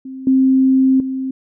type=tone with level steps; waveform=sine; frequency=263.5 Hz; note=C4; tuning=12 cents sharp; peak=-27 / -9 / -19 dBFS; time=0.05-1.31 s; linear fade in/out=5 ms; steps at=0.27 / 1 s; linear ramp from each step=2 ms; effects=none